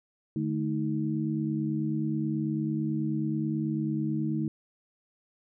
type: tone cluster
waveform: sine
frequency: 148 / 217.2 / 316.3 Hz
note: D3 / A3 / D#4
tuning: +14 / -22 / +29 cents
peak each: -31 dBFS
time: 0.36-4.48 s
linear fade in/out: 2 ms
effects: none